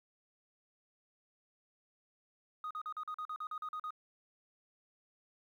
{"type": "tone bursts", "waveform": "sine", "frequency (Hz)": 1244.5, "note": "D#6", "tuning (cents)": 0, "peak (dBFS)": -36, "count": 12, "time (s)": [2.64, 3.906], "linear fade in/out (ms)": 2, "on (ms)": 67, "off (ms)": 42, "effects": ["tanh soft clip ceiling -36 dBFS", "12-bit"]}